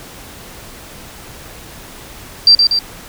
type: tone with echo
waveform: sine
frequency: 4699 Hz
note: D8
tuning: in tune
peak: -3 dBFS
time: 2.47-2.55 s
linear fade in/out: 2 ms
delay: 120 ms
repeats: 2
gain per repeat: -4 dB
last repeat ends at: 2.79 s
effects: pink hiss -35 dBFS RMS until 3.08 s